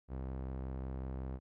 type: tone with low-pass filter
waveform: sawtooth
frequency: 65.41 Hz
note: C2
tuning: in tune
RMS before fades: -41 dBFS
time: 0.08-1.4 s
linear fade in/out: 50 ms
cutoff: 1000 Hz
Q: 0.59
effects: none